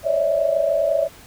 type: tone cluster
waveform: sine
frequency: 547 / 573 / 601 / 653 Hz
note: C#5 / D5 / D5 / E5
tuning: -23 / -43 / +40 / -17 cents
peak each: -25 / -21 / -25 / -20 dBFS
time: 0.03-1.09 s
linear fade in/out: 50 ms
effects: pink hiss -45 dBFS RMS until 1.26 s